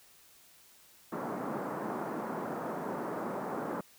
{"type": "band-pass noise", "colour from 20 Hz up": "pink", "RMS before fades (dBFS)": -37, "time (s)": [1.12, 3.81], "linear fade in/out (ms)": 5, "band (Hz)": [190, 1300], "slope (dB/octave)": 24, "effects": ["white hiss -60 dBFS RMS until 3.98 s"]}